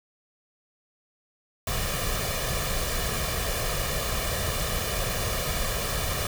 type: noise with comb filter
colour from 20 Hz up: pink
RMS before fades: -28 dBFS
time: 1.67-6.27 s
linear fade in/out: 2 ms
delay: 1.7 ms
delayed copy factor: +0.65
effects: none